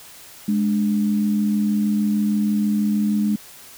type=tone pair together; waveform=sine; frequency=208.7 / 295.1 Hz; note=G#3 / D4; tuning=+9 / +8 cents; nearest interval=tritone; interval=599 cents; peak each=-17 / -27 dBFS; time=0.48-3.36 s; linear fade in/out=5 ms; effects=white hiss -43 dBFS RMS until 3.77 s